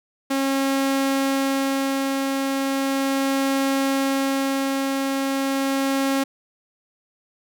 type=tone with tremolo; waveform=sawtooth; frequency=271.8 Hz; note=C#4; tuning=34 cents flat; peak=-15 dBFS; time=0.3-6.24 s; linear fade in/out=10 ms; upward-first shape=sine; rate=0.37 Hz; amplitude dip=25%; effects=none